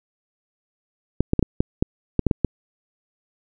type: clicks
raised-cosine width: 3 ms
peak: -4 dBFS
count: 10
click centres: 1.206 / 1.334 / 1.393 / 1.427 / 1.605 / 1.825 / 2.193 / 2.267 / 2.312 / 2.447 s
effects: none